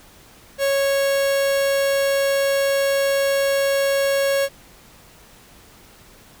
45% pulse tone, 552 Hz, C#5, 7 cents flat, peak -17 dBFS, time 0.58-4.49 s, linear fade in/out 50 ms, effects pink hiss -48 dBFS RMS until 6.4 s

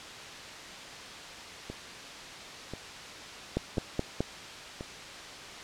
two click trains, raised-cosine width 2 ms, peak -14 / -24 dBFS, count 4 / 4, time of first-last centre 3.57-4.206 / 1.7-4.809 s, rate 4.72 / 0.965 Hz, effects white hiss -43 dBFS RMS until 5.63 s + low-pass 5000 Hz 12 dB/octave

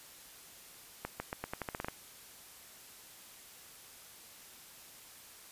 accelerating click train, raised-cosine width 0.5 ms, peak -21 dBFS, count 11, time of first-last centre 1.05-1.884 s, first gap 150 ms, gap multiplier 0.86, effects white hiss -54 dBFS RMS until 5.51 s + resampled to 32000 Hz

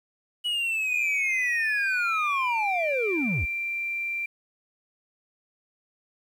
triangle linear sweep, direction down, 2943 to 46.59 Hz, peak -23 dBFS, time 0.44-3.46 s, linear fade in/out 20 ms
sine tone with pitch glide, 2516 to 2361 Hz, D#7 to D7, +19 to +9 cents, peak -27 dBFS, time 0.92-4.26 s, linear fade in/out 5 ms, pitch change -110 cents, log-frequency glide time 1.26-2.63 s
effects 9-bit

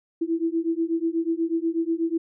sine beating tone pair, 326.4 / 334.6 Hz, E4 / E4, -17 / +26 cents, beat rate 8.2 Hz, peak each -25 dBFS, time 0.21-2.18 s, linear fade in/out 10 ms, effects none

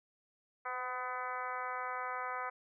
harmonic tone with a mistuned harmonic, 251.4 Hz, B3, 31 cents sharp, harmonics 2 / 3 / 4 / 5 / 6 / 7 / 8 / 9, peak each -47 / -44 / -42 / -41 / -45 / -51 / -48 / -53 dBFS, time 0.65-2.5 s, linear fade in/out 10 ms, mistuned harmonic 2, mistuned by +18 cents, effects none

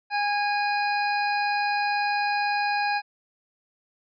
harmonic tone, 822 Hz, G#5, 18 cents flat, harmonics 1 / 2 / 3 / 5 / 6, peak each -24 / -29 / -31 / -37 / -38 dBFS, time 0.1-3.02 s, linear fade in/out 50 ms, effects none

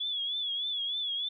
sine tone with vibrato, 3396 Hz, G#7, 38 cents sharp, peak -30 dBFS, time 0-1.29 s, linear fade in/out 10 ms, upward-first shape triangle, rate 3.3 Hz, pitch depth 88 cents each way, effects none

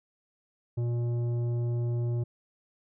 triangle tone with tanh clipping, 119.3 Hz, A#2, 41 cents sharp, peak -28 dBFS, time 0.77-2.24 s, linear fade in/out 10 ms, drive 14 dB, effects none

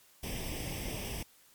pink noise with comb filter, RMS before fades -38 dBFS, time 0.23-1.23 s, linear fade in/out 5 ms, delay 0.36 ms, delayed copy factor +0.8, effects white hiss -62 dBFS RMS until 1.54 s + MP3 96 kbps

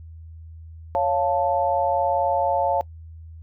sine chord, Db augmented, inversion none, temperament equal, 554.4 / 698.5 / 880 Hz, Db5 / F5 / A5, 0 / 0 / 0 cents, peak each -23 dBFS, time 0.95-2.81 s, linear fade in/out 0 ms, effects noise-tail reverb RT60 0.1 s tail -22 dB re dry + added 81 Hz sine -38 dBFS peak until 3.42 s

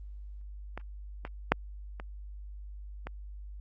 clicks, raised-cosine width 0.5 ms, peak -23 / -22 / -6 / -26 / -23 dBFS, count 5, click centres 0.776 / 1.251 / 1.52 / 1.999 / 3.07 s, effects added 50 Hz sine -41 dBFS peak until 3.6 s + Opus 24 kbps

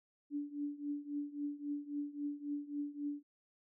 sine tone with tremolo, 290 Hz, D4, 22 cents flat, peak -34 dBFS, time 0.3-3.23 s, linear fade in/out 50 ms, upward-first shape triangle, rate 3.7 Hz, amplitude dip 90%, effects none

